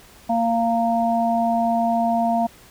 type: harmonic tone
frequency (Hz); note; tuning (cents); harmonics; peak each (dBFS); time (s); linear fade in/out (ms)
231; A#3; -16; 1 / 3 / 4; -22 / -19 / -27; 0.29-2.47; 10
effects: pink hiss -48 dBFS RMS until 2.7 s